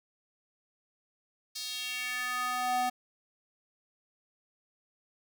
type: tone with high-pass filter sweep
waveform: square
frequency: 249.5 Hz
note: B3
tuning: 18 cents sharp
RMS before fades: -33 dBFS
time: 1.55-2.9 s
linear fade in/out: 10 ms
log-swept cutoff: 4700 to 590 Hz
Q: 2.7
effects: none